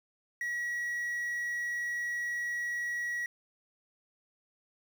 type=tone with quantisation; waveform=triangle; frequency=1919 Hz; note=A#6; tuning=50 cents sharp; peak=-30 dBFS; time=0.41-3.26 s; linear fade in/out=2 ms; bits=9; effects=none